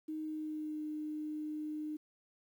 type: tone with pitch glide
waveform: sine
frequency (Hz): 311.1 to 304.9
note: D#4 to D#4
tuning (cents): 0 to -35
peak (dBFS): -37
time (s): 0.08-1.97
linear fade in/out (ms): 10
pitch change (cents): -35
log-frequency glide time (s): 0.21-0.84
effects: 11-bit